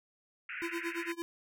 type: band-pass noise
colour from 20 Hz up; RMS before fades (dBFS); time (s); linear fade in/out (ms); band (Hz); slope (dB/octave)
pink; -41; 0.49-1.12; 2; 1400 to 2700; 96
type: tone with tremolo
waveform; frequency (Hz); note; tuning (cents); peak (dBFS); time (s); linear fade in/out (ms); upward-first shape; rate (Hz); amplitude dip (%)
square; 338.2; E4; +44; -34; 0.62-1.22; 0; sine; 8.8; 95
effects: none